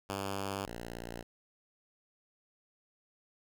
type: tone pair in turn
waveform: 5% pulse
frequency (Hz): 98.3 / 58.33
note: G2 / A#1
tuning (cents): +5 / +2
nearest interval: major sixth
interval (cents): 903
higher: first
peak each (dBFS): -24 / -30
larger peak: first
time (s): 0.09-0.66 / 0.66-1.23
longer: neither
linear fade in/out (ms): 10
effects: none

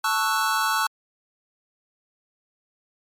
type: chord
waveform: square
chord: F# minor seventh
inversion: first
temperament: equal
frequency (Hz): 880 / 1108.7 / 1318.5 / 1480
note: A5 / C#6 / E6 / F#6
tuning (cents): 0 / 0 / 0 / 0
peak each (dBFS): -27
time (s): 0.04-0.87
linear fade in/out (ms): 5
effects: MP3 64 kbps

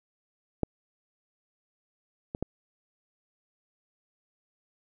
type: clicks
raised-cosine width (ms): 2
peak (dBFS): -12 / -20 / -16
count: 3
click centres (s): 0.633 / 2.349 / 2.426
effects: none

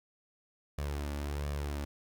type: tone with flanger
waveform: sawtooth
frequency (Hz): 72.3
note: D2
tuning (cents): -27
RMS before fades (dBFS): -36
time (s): 0.78-1.85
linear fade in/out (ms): 5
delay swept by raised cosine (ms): 1.7 to 3.5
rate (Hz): 1.4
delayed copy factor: +0.5
effects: 11-bit

